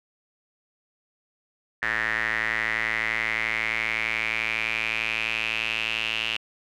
square tone with band-pass filter sweep, 55.8 Hz, A1, 25 cents sharp, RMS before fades -27 dBFS, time 1.82-6.37 s, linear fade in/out 5 ms, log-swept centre 1800 to 2800 Hz, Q 7.2, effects none

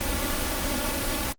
pink noise with comb filter, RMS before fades -27 dBFS, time 0-1.33 s, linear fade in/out 10 ms, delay 3.5 ms, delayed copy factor +0.8, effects Opus 24 kbps

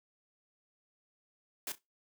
white noise with echo, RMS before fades -38 dBFS, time 1.67-1.72 s, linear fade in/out 2 ms, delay 32 ms, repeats 2, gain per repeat -15 dB, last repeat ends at 1.784 s, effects noise-tail reverb RT60 0.2 s tail -21 dB re dry + high-pass 150 Hz 12 dB/octave

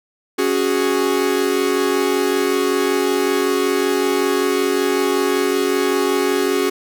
45% pulse chord, C# suspended fourth, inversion none, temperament equal, 277.2 / 370 / 415.3 Hz, C#4 / F#4 / G#4, 0 / 0 / 0 cents, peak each -22 / -19 / -20 dBFS, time 0.38-6.7 s, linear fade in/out 10 ms, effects none

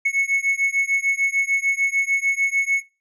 triangle beating tone pair, 2199 / 2205.7 Hz, C#7 / C#7, -14 / -9 cents, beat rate 6.7 Hz, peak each -19 dBFS, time 0.05-2.82 s, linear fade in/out 10 ms, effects noise-tail reverb RT60 0.3 s tail -19 dB re dry + resampled to 24000 Hz

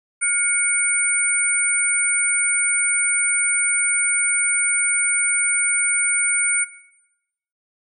sine tone cluster, 1436 / 2228 / 9010 Hz, F6 / C#7 / C#9, +48 / +8 / +27 cents, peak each -26 / -23 / -18 dBFS, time 0.21-6.65 s, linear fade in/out 20 ms, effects noise-tail reverb RT60 0.9 s tail -17 dB re dry

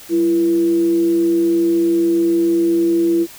sine tone with frequency modulation, 336.3 Hz, E4, 35 cents sharp, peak -12 dBFS, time 0.09-3.27 s, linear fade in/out 50 ms, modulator 144 Hz, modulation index 0.24, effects white hiss -39 dBFS RMS until 3.38 s

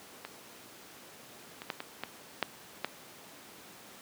clicks, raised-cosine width 0.3 ms, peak -23 / -24 / -16 / -21 / -18 / -11 / -14 dBFS, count 7, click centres 0.25 / 1.619 / 1.702 / 1.804 / 2.036 / 2.427 / 2.846 s, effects pink hiss -51 dBFS RMS until 4.01 s + high-pass 200 Hz 12 dB/octave

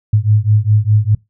sine beating tone pair, 103.83 / 108.73 Hz, G#2 / A2, 0 / -20 cents, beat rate 4.9 Hz, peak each -12 dBFS, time 0.13-1.15 s, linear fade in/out 5 ms, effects noise-tail reverb RT60 0.2 s tail -24 dB re dry

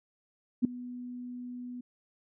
sine tone with ADSR envelope, 246.6 Hz, B3, 2 cents flat, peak -18 dBFS, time 0.62-1.81 s, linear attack 28 ms, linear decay 4 ms, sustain -20 dB, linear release 7 ms, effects none

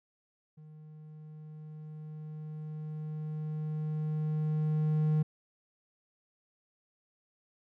triangle tone with level ramp, 154 Hz, D#3, 17 cents flat, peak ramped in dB -47 to -22 dBFS, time 0.57-5.23 s, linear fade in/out 10 ms, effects none

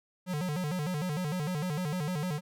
square tone with vibrato, 164.7 Hz, E3, 1 cent flat, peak -31 dBFS, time 0.26-2.41 s, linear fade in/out 50 ms, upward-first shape square, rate 6.6 Hz, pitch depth 180 cents each way, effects none

